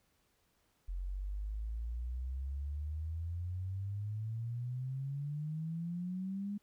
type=exponential sweep; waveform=sine; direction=up; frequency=44 to 206.5 Hz; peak=-36 dBFS; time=0.88-6.58 s; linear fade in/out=10 ms; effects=pink hiss -75 dBFS RMS until 6.62 s